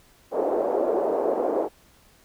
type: band-pass noise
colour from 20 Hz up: white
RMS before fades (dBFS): -24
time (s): 0.31-1.69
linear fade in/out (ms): 50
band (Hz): 360 to 610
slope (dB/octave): 24
effects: pink hiss -57 dBFS RMS until 2.24 s